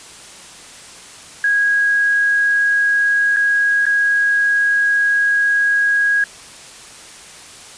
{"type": "tone with dropouts", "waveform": "sine", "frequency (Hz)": 1647, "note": "G#6", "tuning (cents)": -15, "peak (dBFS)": -12, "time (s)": [1.44, 6.24], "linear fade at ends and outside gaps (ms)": 2, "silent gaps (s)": [[3.363, 3.368], [3.855, 3.865]], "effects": ["white hiss -38 dBFS RMS until 7.77 s", "resampled to 22050 Hz"]}